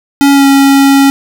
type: tone with pitch glide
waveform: square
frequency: 280 to 275.5 Hz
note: C#4 to C#4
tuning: +18 to -11 cents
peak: -4 dBFS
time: 0.21-1.1 s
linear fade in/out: 0 ms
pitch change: -29 cents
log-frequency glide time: 0.32-0.46 s
effects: none